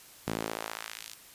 sawtooth tone with high-pass filter sweep, 55 Hz, A1, in tune, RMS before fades -38 dBFS, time 0.27-1.14 s, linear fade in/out 0 ms, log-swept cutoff 170 to 4400 Hz, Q 0.87, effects white hiss -53 dBFS RMS until 1.34 s + resampled to 32000 Hz

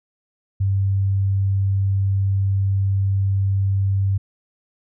sine tone, 97.7 Hz, G2, 5 cents flat, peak -16 dBFS, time 0.6-4.18 s, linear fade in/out 10 ms, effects none

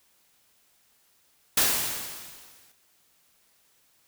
white noise with exponential decay, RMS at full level -20 dBFS, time 1.57-2.72 s, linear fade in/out 5 ms, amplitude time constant 250 ms, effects white hiss -65 dBFS RMS until 4.07 s

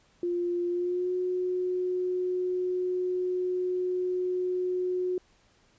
sine tone with pitch glide, 350 to 364.2 Hz, F4 to F#4, +4 to -27 cents, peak -26 dBFS, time 0.23-5.18 s, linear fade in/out 2 ms, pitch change +69 cents, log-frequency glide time 0.69-1.13 s, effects pink hiss -64 dBFS RMS until 5.78 s + resampled to 16000 Hz

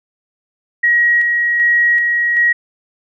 sine tone with tremolo, 1900 Hz, A#6, 33 cents sharp, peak -9 dBFS, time 0.83-2.53 s, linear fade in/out 10 ms, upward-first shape square, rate 1.3 Hz, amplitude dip 30%, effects none

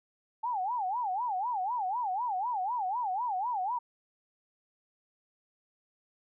sine tone with vibrato, 852 Hz, G#5, 44 cents sharp, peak -29 dBFS, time 0.43-3.79 s, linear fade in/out 10 ms, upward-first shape sine, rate 4 Hz, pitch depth 270 cents each way, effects none

